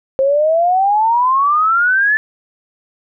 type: exponential sweep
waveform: sine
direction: up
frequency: 528 to 1760 Hz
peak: -10 dBFS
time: 0.19-2.17 s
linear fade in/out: 0 ms
effects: none